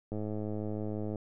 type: click train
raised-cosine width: 2 ms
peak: -24 dBFS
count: 111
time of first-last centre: 0.12-1.158 s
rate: 106 Hz
effects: none